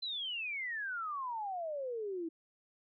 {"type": "exponential sweep", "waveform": "sine", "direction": "down", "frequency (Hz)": [4096, 318.6], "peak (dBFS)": -36, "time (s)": [0.02, 2.29], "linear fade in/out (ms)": 10, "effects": []}